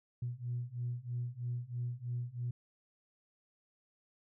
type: beating tone pair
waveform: sine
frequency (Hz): 120 / 123.1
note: B2 / B2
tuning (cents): -49 / -5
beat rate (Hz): 3.1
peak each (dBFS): -39 / -38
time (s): 0.22-2.51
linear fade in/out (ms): 5
effects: tanh soft clip ceiling -29 dBFS